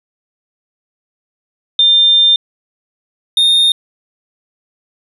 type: tone pair in turn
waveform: sine / triangle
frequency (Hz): 3600 / 3663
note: A7 / A#7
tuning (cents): +39 / -31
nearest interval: unison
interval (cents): 30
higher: second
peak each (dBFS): -6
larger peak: neither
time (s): 1.79-2.36 / 3.37-3.72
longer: first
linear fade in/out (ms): 2
effects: resampled to 32000 Hz